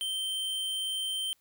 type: tone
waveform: square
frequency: 3119 Hz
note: G7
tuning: 9 cents flat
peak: -31 dBFS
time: 0.01-1.33 s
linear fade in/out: 0 ms
effects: white hiss -70 dBFS RMS until 1.4 s